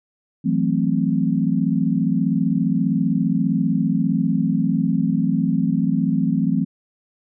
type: chord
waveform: sine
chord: F# half-diminished seventh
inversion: third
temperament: equal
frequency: 164.81 / 185 / 220 / 261.6 Hz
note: E3 / F#3 / A3 / C4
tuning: 0 / 0 / 0 / 0 cents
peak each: -22 dBFS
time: 0.44-6.65 s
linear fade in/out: 20 ms
effects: none